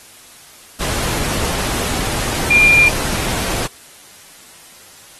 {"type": "tone in noise", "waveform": "sine", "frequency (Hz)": 2400, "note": "D7", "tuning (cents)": 37, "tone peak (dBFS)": -7, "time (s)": [2.5, 2.89], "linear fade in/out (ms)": 10, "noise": "pink", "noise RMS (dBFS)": -21, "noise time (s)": [0.8, 3.67], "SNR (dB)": 11, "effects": ["white hiss -42 dBFS RMS until 5.19 s", "AAC 32 kbps"]}